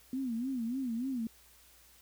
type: tone with vibrato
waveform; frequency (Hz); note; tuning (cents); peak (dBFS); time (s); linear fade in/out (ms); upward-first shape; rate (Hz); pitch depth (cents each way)
sine; 246.9; B3; 0; -32; 0.13-1.27; 2; sine; 3.4; 160
effects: added 60 Hz sine -67 dBFS peak until 2.01 s + white hiss -61 dBFS RMS until 2.01 s